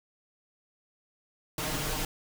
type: noise with comb filter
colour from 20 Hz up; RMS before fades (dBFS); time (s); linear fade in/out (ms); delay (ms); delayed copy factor
pink; -32; 1.58-2.05; 2; 6.5; +0.7
effects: none